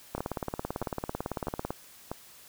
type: two click trains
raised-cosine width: 1 ms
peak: -17 / -19 dBFS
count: 29 / 4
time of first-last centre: 0.15-1.706 / 0.18-2.115 s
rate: 18 / 1.55 Hz
effects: white hiss -53 dBFS RMS until 2.48 s